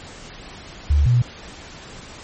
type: tone pair in turn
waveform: sine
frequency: 72.5 / 121.54 Hz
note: D2 / B2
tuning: -22 / -27 cents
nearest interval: major sixth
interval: 895 cents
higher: second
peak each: -12 dBFS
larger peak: neither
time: 0.9-1.06 / 1.06-1.22 s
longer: neither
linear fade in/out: 5 ms
effects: pink hiss -39 dBFS RMS until 2.23 s + MP3 32 kbps